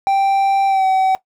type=tone with pitch glide; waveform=triangle; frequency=784 to 760.8 Hz; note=G5 to F#5; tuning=0 to +48 cents; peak=-10 dBFS; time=0.07-1.15 s; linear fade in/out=0 ms; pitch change=-52 cents; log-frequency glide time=0.67-0.85 s; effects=noise-tail reverb RT60 0.1 s tail -17 dB re dry